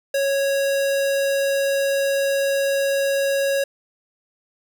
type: tone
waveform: square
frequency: 552 Hz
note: C#5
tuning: 7 cents flat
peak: -19 dBFS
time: 0.14-3.64 s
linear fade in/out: 5 ms
effects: none